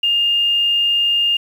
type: tone with quantisation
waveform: sine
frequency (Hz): 2819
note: F7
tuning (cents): +16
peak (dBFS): -13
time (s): 0.03-1.37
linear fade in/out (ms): 5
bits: 7
effects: none